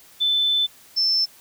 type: tone pair in turn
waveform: sine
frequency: 3520 / 5311 Hz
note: A7 / E8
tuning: 0 / +12 cents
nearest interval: perfect fifth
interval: 712 cents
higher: second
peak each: -17 dBFS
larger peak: neither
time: 0.2-0.67 / 0.96-1.26 s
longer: first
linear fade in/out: 20 ms
effects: white hiss -50 dBFS RMS until 1.4 s